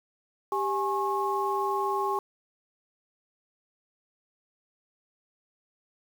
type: tone cluster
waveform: sine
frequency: 393.9 / 834 / 1086 Hz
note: G4 / G#5 / C#6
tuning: +8 / +7 / -36 cents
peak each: -30 / -30 / -29 dBFS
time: 0.52-2.19 s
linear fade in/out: 2 ms
effects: 8-bit

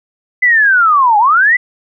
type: linear two-way sweep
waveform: sine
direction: down then up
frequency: 2031 to 806 to 2031 Hz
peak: -6 dBFS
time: 0.42-1.57 s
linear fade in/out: 10 ms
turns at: 1.18 s
effects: none

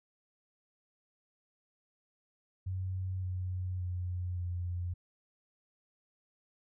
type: tone with pitch steps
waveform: sine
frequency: 93.3 / 91.64 / 90.02 / 88.42 Hz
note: F#2 / F#2 / F#2 / F2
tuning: +15 / -16 / -47 / +22 cents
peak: -33 dBFS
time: 2.66-4.94 s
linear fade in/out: 10 ms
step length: 570 ms
effects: none

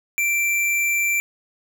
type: tone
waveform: square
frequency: 2349 Hz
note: D7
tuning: in tune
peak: -19 dBFS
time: 0.18-1.2 s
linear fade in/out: 0 ms
effects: none

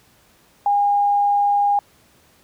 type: tone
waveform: sine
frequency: 813 Hz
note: G#5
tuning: 37 cents flat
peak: -14 dBFS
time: 0.66-1.79 s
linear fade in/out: 2 ms
effects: pink hiss -55 dBFS RMS until 2.43 s + high-pass 60 Hz 12 dB/octave

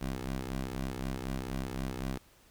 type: ring-modulated tone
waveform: 15% pulse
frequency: 65.2 Hz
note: C2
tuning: 5 cents flat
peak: -25 dBFS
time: 0.01-2.18 s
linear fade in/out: 5 ms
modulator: 99.8 Hz
effects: pink hiss -62 dBFS RMS until 2.5 s

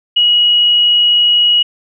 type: tone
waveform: sine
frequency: 2906 Hz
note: F#7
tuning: 32 cents flat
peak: -7 dBFS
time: 0.16-1.63 s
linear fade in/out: 10 ms
effects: none

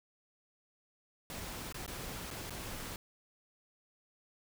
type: noise with dropouts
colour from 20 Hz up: pink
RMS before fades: -43 dBFS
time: 1.3-2.96 s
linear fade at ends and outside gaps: 1 ms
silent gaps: 1.725-1.744 / 1.863-1.878 / 2.305-2.311 / 2.497-2.505 s
effects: none

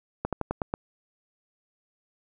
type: slowing click train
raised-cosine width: 1 ms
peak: -13 dBFS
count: 6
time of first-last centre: 0.25-0.739 s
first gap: 77 ms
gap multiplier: 1.12
effects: none

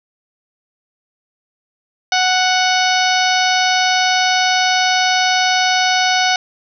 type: harmonic tone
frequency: 740 Hz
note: F#5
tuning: in tune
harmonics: 1 / 2 / 3 / 4 / 5 / 6 / 7 / 8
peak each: -16 / -19 / -21 / -22 / -23 / -24 / -24 / -25 dBFS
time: 2.12-6.36 s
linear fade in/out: 2 ms
effects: none

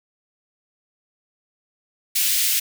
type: high-pass noise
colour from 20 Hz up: white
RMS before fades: -20 dBFS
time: 2.15-2.6 s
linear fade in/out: 10 ms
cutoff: 2100 Hz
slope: 24 dB/octave
effects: none

